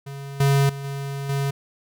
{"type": "tone with level steps", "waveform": "square", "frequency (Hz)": 139, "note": "C#3", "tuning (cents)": 5, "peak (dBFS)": [-33, -16, -31, -28, -22], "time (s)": [0.06, 1.51], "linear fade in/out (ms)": 10, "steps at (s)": [0.4, 0.69, 0.84, 1.29], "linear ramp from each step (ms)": 5, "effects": []}